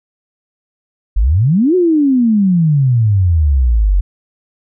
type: exponential two-way sweep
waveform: sine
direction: up then down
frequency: 44.22 to 374.8 to 44.22 Hz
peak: -8 dBFS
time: 1.16-4.01 s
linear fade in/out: 10 ms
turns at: 1.75 s
effects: none